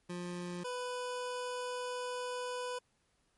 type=tone pair in turn; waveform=25% pulse; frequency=176.6 / 496.8 Hz; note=F3 / B4; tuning=+20 / +10 cents; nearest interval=octave + tritone; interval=1790 cents; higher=second; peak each=-35 / -33 dBFS; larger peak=second; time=0.09-0.64 / 0.64-2.79 s; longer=second; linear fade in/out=10 ms; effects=pink hiss -75 dBFS RMS until 3.37 s + MP3 48 kbps